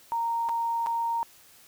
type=tone with dropouts; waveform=sine; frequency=927 Hz; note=A#5; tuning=10 cents flat; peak=-25 dBFS; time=0.12-1.23 s; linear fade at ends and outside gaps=0 ms; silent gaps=0.488-0.493 / 0.862-0.869 s; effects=white hiss -55 dBFS RMS until 1.67 s